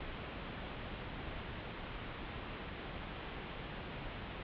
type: low-pass noise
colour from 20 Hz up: pink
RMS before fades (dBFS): -45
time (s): 0-4.43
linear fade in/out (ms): 5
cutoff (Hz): 3500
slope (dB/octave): 48
effects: none